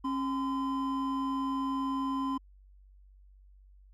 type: tone pair together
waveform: triangle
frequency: 271 / 1023 Hz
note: C#4 / C6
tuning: -39 / -39 cents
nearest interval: octave + major seventh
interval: 2300 cents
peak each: -29 / -32 dBFS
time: 0.04-2.38 s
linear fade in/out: 10 ms
effects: added 48 Hz sine -54 dBFS peak until 3.93 s